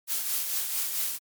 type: noise with tremolo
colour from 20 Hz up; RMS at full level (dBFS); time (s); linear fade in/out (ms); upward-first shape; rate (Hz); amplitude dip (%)
blue; -27; 0.07-1.19; 50; triangle; 4.5; 50
effects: MP3 96 kbps